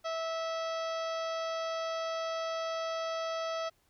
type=harmonic tone with a mistuned harmonic; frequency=653 Hz; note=E5; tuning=17 cents flat; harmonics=1 / 2 / 3 / 4 / 5 / 6 / 7 / 8 / 9; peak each=-34 / -38 / -47 / -50 / -47 / -53 / -51 / -51 / -53 dBFS; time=0.04-3.7 s; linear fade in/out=20 ms; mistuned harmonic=9; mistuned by=+23 cents; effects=pink hiss -71 dBFS RMS until 3.89 s